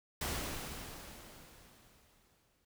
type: noise with exponential decay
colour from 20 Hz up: pink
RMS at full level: -36 dBFS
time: 0.21-2.65 s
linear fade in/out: 5 ms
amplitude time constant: 530 ms
effects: none